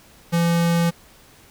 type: tone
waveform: square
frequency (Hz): 169.6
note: E3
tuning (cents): +50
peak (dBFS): -17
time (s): 0.32-0.91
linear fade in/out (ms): 20
effects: pink hiss -50 dBFS RMS until 1.5 s